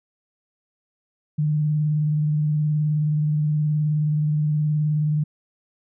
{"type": "tone with vibrato", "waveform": "sine", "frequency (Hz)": 151.2, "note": "D#3", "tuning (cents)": -49, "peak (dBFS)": -18, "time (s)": [1.38, 5.24], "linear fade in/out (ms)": 10, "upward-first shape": "sine", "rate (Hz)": 19, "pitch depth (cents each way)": 29, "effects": []}